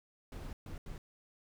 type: noise bursts at uneven times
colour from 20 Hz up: brown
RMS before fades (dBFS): -44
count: 3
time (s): 0.32-0.53 / 0.66-0.78 / 0.86-0.98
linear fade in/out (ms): 2
effects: none